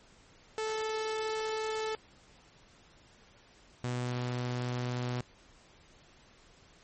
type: tone pair in turn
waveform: sawtooth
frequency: 437.3 / 123.42 Hz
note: A4 / B2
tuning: -11 / -1 cents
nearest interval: octave + minor seventh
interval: 2190 cents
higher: first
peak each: -28 dBFS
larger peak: neither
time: 0.58-1.95 / 3.84-5.21 s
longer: neither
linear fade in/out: 0 ms
effects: pink hiss -60 dBFS RMS until 6.83 s + MP3 32 kbps